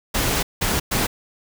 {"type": "noise bursts at uneven times", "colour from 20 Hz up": "pink", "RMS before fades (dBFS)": -21, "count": 3, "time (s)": [[0.14, 0.43], [0.61, 0.8], [0.91, 1.07]], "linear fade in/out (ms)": 10, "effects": []}